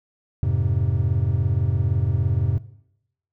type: chord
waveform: triangle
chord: F minor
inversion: none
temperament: just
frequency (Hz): 87.31 / 104.77 / 130.96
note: F2 / Ab2 / C3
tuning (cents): 0 / +16 / +2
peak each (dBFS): -21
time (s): 0.43-2.58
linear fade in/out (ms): 0
effects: noise-tail reverb RT60 0.8 s tail -18 dB re dry